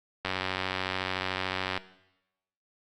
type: click train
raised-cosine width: 0.3 ms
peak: -13 dBFS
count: 144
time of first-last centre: 0.25-1.776 s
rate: 93.7 Hz
effects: noise-tail reverb RT60 0.9 s tail -17 dB re dry + Opus 48 kbps